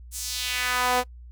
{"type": "tone with high-pass filter sweep", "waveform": "sawtooth", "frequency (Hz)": 249.4, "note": "B3", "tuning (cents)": 17, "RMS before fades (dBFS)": -26, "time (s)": [0.11, 1.04], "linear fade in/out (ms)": 50, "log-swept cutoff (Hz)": [8600, 550], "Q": 1.6, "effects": ["noise-tail reverb RT60 0.1 s tail -24 dB re dry", "added 60 Hz sine -41 dBFS peak until 1.31 s"]}